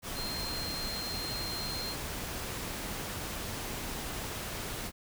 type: tone in noise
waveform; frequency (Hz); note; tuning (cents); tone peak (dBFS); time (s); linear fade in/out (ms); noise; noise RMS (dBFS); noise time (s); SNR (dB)
sine; 4186; C8; 0; -37; 0.14-1.96; 50; pink; -38; 0.02-4.92; -2
effects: none